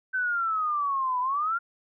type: exponential two-way sweep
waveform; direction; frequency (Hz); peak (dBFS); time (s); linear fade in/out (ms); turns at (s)
sine; down then up; 1540 to 985 to 1420; -24; 0.13-1.59; 20; 1.2
effects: none